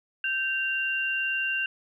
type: tone pair together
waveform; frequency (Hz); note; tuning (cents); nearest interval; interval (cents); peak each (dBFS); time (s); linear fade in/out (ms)
sine; 1558.3 / 2771; G6 / F7; -11 / -14; minor seventh; 997; -29 / -27; 0.24-1.66; 2
effects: none